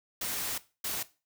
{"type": "noise bursts at uneven times", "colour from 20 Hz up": "white", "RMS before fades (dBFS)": -34, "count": 2, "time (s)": [[0.21, 0.58], [0.84, 1.03]], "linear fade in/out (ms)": 5, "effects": ["noise-tail reverb RT60 0.3 s tail -17 dB re dry"]}